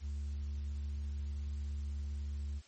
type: tone with hard clipping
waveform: triangle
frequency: 71.8 Hz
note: D2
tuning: 39 cents flat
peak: -35 dBFS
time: 0-2.62 s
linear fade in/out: 50 ms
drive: 1 dB
effects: white hiss -62 dBFS RMS until 2.67 s + MP3 32 kbps